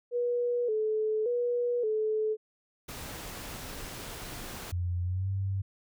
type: tone with vibrato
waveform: sine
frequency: 457.7 Hz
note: A#4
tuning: 32 cents flat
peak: -26 dBFS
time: 0.11-2.37 s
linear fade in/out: 50 ms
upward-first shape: square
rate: 0.87 Hz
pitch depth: 97 cents each way
type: noise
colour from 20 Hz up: pink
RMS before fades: -41 dBFS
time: 2.88-4.72 s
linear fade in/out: 10 ms
type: tone with pitch glide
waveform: sine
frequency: 88.4 to 96.96 Hz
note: F2 to G2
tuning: +22 to -18 cents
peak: -28 dBFS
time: 4.72-5.62 s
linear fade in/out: 10 ms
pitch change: +160 cents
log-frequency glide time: 5.03-5.29 s
effects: none